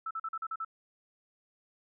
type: tone bursts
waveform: sine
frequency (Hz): 1318.5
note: E6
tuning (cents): 0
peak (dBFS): -33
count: 7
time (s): 0.06-0.648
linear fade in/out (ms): 5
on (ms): 48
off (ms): 42
effects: none